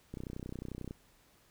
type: click train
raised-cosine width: 3 ms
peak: -28 dBFS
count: 25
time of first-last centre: 0.14-0.909 s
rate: 31.2 Hz
effects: pink hiss -66 dBFS RMS until 1.5 s